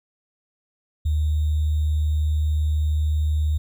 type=tone with sample-and-hold; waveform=sine; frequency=76.4 Hz; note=D#2; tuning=31 cents flat; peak=-18 dBFS; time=1.05-3.58 s; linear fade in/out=10 ms; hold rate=3675 Hz; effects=none